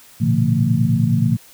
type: tone cluster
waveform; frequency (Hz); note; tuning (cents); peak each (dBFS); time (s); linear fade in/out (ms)
sine; 113 / 122.6 / 144 / 171.4 / 225.1; A2 / B2 / D3 / F3 / A3; +47 / -12 / -34 / -32 / +40; -20; 0.2-1.37; 20
effects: white hiss -46 dBFS RMS until 1.53 s